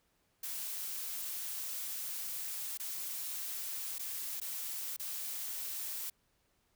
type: noise with dropouts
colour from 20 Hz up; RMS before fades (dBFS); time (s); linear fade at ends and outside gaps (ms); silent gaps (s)
blue; -40; 0.43-6.1; 5; 2.775-2.797 / 3.984-3.993 / 4.401-4.414 / 4.965-4.995
effects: pink hiss -75 dBFS RMS until 6.75 s